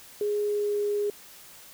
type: tone with pitch glide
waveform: sine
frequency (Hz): 415.3 to 412.4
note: G#4 to G#4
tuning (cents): 0 to -12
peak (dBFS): -24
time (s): 0.21-1.1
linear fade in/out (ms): 2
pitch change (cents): -12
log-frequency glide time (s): 0.41-0.8
effects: white hiss -49 dBFS RMS until 1.73 s